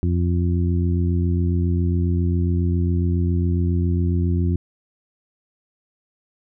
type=harmonic tone; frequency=87.31 Hz; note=F2; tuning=in tune; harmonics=1 / 2 / 3 / 4; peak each=-18 / -24 / -28 / -30 dBFS; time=0.03-4.56 s; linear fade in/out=0 ms; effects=none